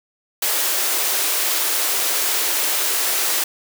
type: high-pass noise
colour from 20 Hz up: white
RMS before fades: -20 dBFS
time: 0.42-3.44 s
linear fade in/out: 5 ms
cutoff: 310 Hz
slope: 48 dB/octave
effects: none

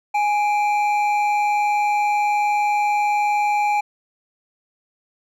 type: tone pair together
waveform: triangle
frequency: 830.6 / 2353 Hz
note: G#5 / D7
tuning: 0 / +3 cents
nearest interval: octave + tritone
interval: 1803 cents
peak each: -15 / -25 dBFS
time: 0.14-3.81 s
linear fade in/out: 10 ms
effects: none

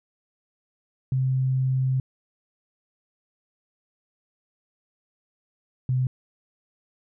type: tone pair in turn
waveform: sine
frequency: 130.8 / 128.26 Hz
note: C3 / C3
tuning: 0 / -34 cents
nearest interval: unison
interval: 34 cents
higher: first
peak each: -20 dBFS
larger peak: neither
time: 1.12-2 / 5.89-6.07 s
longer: first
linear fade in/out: 2 ms
effects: none

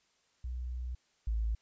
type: tone pair in turn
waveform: sine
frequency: 61.74 / 55.14 Hz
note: B1 / A1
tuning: 0 / +4 cents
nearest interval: major second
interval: 196 cents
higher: first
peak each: -35 / -29 dBFS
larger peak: second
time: 0.44-0.95 / 1.27-1.55 s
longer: first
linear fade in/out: 5 ms
effects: white hiss -72 dBFS RMS until 1.61 s + resampled to 16000 Hz

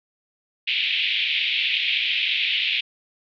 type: band-pass noise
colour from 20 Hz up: pink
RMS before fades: -23 dBFS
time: 0.67-2.81 s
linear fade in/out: 10 ms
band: 2300 to 3600 Hz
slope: 48 dB/octave
effects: none

